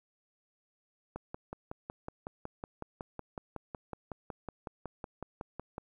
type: click train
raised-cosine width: 1 ms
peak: -25 dBFS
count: 26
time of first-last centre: 1.16-5.781 s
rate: 5.41 Hz
effects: 11-bit